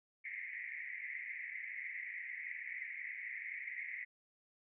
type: band-pass noise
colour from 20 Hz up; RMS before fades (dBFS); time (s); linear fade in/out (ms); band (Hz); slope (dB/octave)
white; -45; 0.24-4.05; 20; 1900 to 2200; 96
effects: none